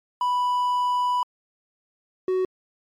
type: tone pair in turn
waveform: triangle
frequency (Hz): 987.8 / 372.2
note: B5 / F#4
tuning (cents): 0 / +10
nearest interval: octave + perfect fourth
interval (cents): 1690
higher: first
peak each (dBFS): -18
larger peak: neither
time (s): 0.21-1.23 / 2.28-2.45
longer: first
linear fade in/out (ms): 2
effects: MP3 64 kbps